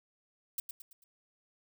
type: noise with echo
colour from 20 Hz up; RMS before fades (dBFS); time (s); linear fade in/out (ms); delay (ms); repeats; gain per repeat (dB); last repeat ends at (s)
violet; -35; 0.58-0.6; 2; 110; 4; -7; 1.04
effects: none